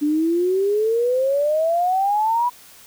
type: exponential sweep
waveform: sine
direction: up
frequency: 290 to 987.8 Hz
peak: -16 dBFS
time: 0.01-2.5 s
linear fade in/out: 20 ms
effects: white hiss -46 dBFS RMS until 2.86 s